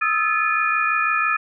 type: tone cluster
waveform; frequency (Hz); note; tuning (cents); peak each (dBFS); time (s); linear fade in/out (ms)
sine; 1259 / 1325 / 1732 / 2447; D#6 / E6 / A6 / D#7; +20 / +9 / -28 / -29; -23; 0.01-1.37; 10
effects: none